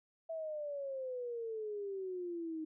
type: exponential sweep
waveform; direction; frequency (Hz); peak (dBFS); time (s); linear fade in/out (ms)
sine; down; 659.3 to 311.1; -38; 0.29-2.65; 10
effects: none